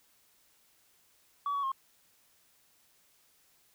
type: tone with pitch steps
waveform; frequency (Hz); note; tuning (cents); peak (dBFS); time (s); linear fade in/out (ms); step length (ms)
sine; 1139 / 1125 / 1072; C#6 / C#6 / C6; +47 / +25 / +42; -28; 1.46-1.718; 2; 86
effects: tanh soft clip ceiling -27 dBFS + white hiss -67 dBFS RMS until 3.74 s